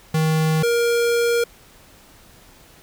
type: tone pair in turn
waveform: square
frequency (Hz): 157.9 / 471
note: D#3 / A#4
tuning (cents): +26 / +18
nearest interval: octave + perfect fifth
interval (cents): 1892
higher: second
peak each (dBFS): -17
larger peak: neither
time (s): 0.14-0.63 / 0.63-1.44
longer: second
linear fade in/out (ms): 5
effects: pink hiss -49 dBFS RMS until 2.82 s